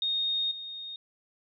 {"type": "tone with level steps", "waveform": "sine", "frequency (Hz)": 3705, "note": "A#7", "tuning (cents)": -11, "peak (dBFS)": [-26, -37], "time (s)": [0.02, 0.96], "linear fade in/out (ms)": 2, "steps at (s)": 0.51, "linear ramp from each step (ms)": 5, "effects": []}